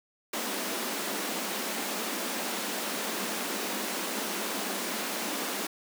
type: high-pass noise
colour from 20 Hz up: pink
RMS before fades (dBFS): -33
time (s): 0.33-5.67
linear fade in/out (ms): 5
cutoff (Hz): 190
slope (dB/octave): 96
effects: none